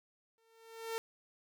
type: tone with exponential growth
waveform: sawtooth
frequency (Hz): 452.7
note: A4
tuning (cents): +49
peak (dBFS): -30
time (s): 0.38-0.98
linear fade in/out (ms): 0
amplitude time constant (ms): 130
effects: none